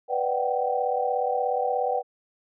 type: chord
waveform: sine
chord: G major seventh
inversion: first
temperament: equal with one note detuned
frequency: 493.9 / 587.3 / 740 / 776.8 Hz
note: B4 / D5 / F#5 / G5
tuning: 0 / 0 / 0 / -16 cents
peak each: -27 / -31 / -29 / -27 dBFS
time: 0.08-2.03 s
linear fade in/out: 50 ms
effects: none